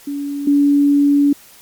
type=tone pair in turn; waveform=sine; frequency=284.5 / 285.6 Hz; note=C#4 / D4; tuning=+45 / -48 cents; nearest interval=unison; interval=7 cents; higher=second; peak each=-20 / -9 dBFS; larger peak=second; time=0.07-0.47 / 0.47-1.33 s; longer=second; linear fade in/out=5 ms; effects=white hiss -44 dBFS RMS until 1.61 s + MP3 96 kbps

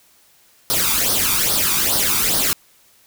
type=noise with flanger; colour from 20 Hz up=white; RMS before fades=-18 dBFS; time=0.7-2.53 s; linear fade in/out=0 ms; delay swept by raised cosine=0.2 to 0.87 ms; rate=2.4 Hz; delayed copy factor=+0.7; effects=white hiss -54 dBFS RMS until 3.06 s

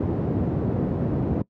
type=band-pass noise; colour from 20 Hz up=pink; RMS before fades=-24 dBFS; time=0-1.42 s; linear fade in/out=5 ms; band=100 to 350 Hz; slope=12 dB/octave; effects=noise-tail reverb RT60 0.1 s tail -22 dB re dry + high-pass 60 Hz 12 dB/octave

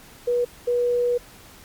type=tone bursts at uneven times; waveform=sine; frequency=485.2 Hz; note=B4; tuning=31 cents flat; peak=-18 dBFS; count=2; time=0.27-0.45 / 0.67-1.18 s; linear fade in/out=10 ms; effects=pink hiss -47 dBFS RMS until 1.64 s + MP3 96 kbps

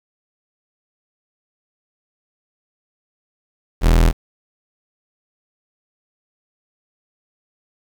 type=tone; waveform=40% pulse; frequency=41.2 Hz; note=E1; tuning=in tune; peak=-9 dBFS; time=3.81-4.13 s; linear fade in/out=50 ms; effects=7-bit

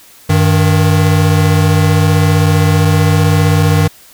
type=tone pair together; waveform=square; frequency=96.42 / 155.56 Hz; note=G2 / D#3; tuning=-28 / 0 cents; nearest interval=minor sixth; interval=828 cents; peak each=-11 dBFS; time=0.29-3.88 s; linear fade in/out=10 ms; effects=white hiss -41 dBFS RMS until 4.13 s

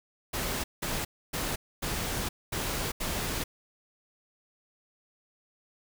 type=noise bursts at uneven times; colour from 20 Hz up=pink; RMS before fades=-32 dBFS; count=6; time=0.33-0.64 / 0.82-1.05 / 1.33-1.56 / 1.82-2.29 / 2.52-2.92 / 3-3.44 s; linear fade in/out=10 ms; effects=none

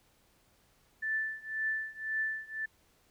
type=tone with tremolo; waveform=sine; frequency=1760 Hz; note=A6; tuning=in tune; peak=-28 dBFS; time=1.02-2.66 s; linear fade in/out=10 ms; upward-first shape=triangle; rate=1.9 Hz; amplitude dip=95%; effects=pink hiss -68 dBFS RMS until 3.1 s

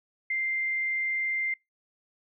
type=tone; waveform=sine; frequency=2093 Hz; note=C7; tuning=in tune; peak=-26 dBFS; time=0.3-1.54 s; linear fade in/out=5 ms; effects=noise-tail reverb RT60 0.2 s tail -25 dB re dry

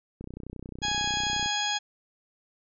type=click train; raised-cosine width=3 ms; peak=-26 dBFS; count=40; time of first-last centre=0.21-1.46 s; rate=31.2 Hz
type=harmonic tone; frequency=830.6 Hz; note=G#5; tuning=in tune; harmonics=1 / 2 / 3 / 4 / 5 / 6 / 8; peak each=-32 / -34 / -37 / -30 / -39 / -37 / -35 dBFS; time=0.82-1.79 s; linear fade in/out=20 ms
effects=none

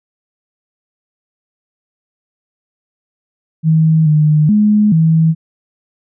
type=tone with pitch steps; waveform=sine; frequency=159.2 / 152.2 / 210.2 / 161.3 Hz; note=D#3 / D#3 / G#3 / E3; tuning=+40 / -38 / +21 / -37 cents; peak=-7 dBFS; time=3.63-5.35 s; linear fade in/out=50 ms; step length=430 ms; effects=none

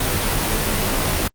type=noise with comb filter; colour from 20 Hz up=pink; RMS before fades=-20 dBFS; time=0-1.28 s; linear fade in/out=5 ms; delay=17 ms; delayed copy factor=-0.8; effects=Opus 32 kbps

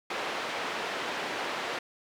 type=band-pass noise; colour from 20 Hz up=pink; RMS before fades=-34 dBFS; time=0.1-1.79 s; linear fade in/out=5 ms; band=460 to 3200 Hz; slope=12 dB/octave; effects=none

